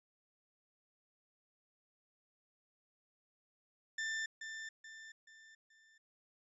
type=tone with echo; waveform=40% pulse; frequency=1781 Hz; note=A6; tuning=21 cents sharp; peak=-36 dBFS; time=3.98-4.26 s; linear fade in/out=5 ms; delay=430 ms; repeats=4; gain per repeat=-7 dB; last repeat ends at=5.98 s; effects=resampled to 22050 Hz